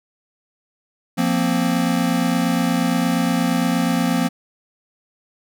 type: chord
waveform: square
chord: F suspended fourth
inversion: none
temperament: equal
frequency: 174.61 / 233.1 / 261.6 Hz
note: F3 / Bb3 / C4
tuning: 0 / 0 / 0 cents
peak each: -22 dBFS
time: 1.17-4.29 s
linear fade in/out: 20 ms
effects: none